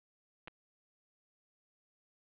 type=clicks; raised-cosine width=0.3 ms; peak=-30 dBFS; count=2; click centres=0.475 / 0.481 s; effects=resampled to 8000 Hz + 10-bit